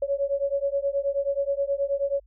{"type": "beating tone pair", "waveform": "sine", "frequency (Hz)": [554, 563.4], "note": ["C#5", "C#5"], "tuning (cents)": [-1, 28], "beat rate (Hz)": 9.4, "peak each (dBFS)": -26, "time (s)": [0.02, 2.2], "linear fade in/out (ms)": 5, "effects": ["added 50 Hz sine -53 dBFS peak until 2.26 s"]}